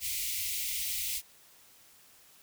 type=band-stop noise; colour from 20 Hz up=white; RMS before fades=-34 dBFS; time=0-1.22 s; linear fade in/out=50 ms; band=100 to 2000 Hz; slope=96 dB/octave; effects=white hiss -59 dBFS RMS until 2.42 s